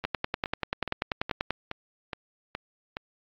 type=two click trains; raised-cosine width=0.3 ms; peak=-10 / -16 dBFS; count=16 / 8; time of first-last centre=0.05-1.506 / 0.04-2.969 s; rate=10.3 / 2.39 Hz; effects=low-pass 4000 Hz 12 dB/octave + AAC 64 kbps